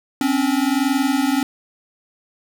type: tone pair together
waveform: square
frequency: 261.6 / 282.9 Hz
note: C4 / C#4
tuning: 0 / +35 cents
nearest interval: minor second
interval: 135 cents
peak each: -20 dBFS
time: 0.21-1.43 s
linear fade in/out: 2 ms
effects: none